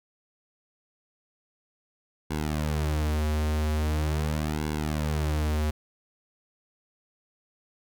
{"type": "tone with flanger", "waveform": "sawtooth", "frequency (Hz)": 76.3, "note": "D#2", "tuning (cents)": -33, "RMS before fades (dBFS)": -27, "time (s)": [2.3, 5.71], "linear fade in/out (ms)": 10, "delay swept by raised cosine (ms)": [1.6, 7], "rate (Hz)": 0.42, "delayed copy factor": -1, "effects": []}